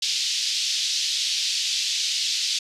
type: band-pass noise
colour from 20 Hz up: white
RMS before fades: -25 dBFS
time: 0.02-2.59 s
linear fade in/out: 5 ms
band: 3100 to 5400 Hz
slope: 24 dB/octave
effects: resampled to 32000 Hz